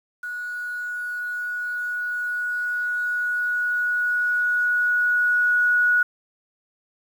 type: tone with level ramp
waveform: sine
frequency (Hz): 1461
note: F#6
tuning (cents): -22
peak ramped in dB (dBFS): -28 to -15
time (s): 0.23-6.03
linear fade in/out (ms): 5
effects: 8-bit